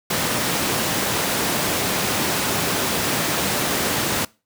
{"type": "high-pass noise", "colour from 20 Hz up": "pink", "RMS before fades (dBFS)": -22, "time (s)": [0.1, 4.25], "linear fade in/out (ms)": 5, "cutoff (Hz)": 150, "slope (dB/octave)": 12, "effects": ["noise-tail reverb RT60 0.3 s tail -23 dB re dry"]}